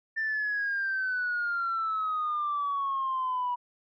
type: exponential sweep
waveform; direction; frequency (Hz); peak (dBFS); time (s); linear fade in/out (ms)
sine; down; 1791 to 972; -26; 0.16-3.56; 20
effects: tanh soft clip ceiling -23 dBFS